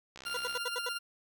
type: click train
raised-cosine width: 0.2 ms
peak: -29 dBFS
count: 28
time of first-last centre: 0.16-0.573 s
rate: 65.4 Hz
type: tone with tremolo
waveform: 20% pulse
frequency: 1396.9 Hz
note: F6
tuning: in tune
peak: -28 dBFS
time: 0.25-0.99 s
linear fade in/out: 20 ms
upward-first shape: sine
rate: 17 Hz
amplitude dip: 40%
type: tone bursts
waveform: 20% pulse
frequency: 493.9 Hz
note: B4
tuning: in tune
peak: -29 dBFS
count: 6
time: 0.34-0.891 s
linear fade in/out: 5 ms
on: 31 ms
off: 73 ms
effects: none